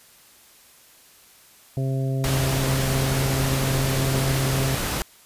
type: harmonic tone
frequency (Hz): 133.5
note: C3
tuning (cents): +35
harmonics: 1 / 2 / 3 / 4 / 5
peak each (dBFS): -22 / -32 / -34 / -37 / -37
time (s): 1.77-4.75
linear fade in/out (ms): 2
type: noise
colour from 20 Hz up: pink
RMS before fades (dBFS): -26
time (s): 2.24-5.02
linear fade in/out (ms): 0
effects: white hiss -52 dBFS RMS until 5.25 s + resampled to 32000 Hz